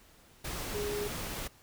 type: tone in noise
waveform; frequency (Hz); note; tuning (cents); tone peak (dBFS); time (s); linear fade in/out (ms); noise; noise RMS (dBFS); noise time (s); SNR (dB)
sine; 413.7; G#4; -7; -33; 0.74-1.08; 10; pink; -38; 0.44-1.48; +2
effects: pink hiss -60 dBFS RMS until 1.62 s